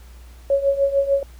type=tone with tremolo; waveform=sine; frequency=554.4 Hz; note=C#5; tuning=in tune; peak=-12 dBFS; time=0.5-1.23 s; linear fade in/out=2 ms; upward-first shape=triangle; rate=6.7 Hz; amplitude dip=85%; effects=added 60 Hz sine -40 dBFS peak until 1.39 s + pink hiss -52 dBFS RMS until 1.39 s